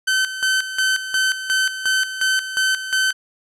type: tone with tremolo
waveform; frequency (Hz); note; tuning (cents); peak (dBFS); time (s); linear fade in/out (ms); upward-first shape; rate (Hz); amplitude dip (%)
sawtooth; 1533; G6; -39; -12; 0.07-3.13; 10; square; 2.8; 70
effects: low-pass 10000 Hz 12 dB/octave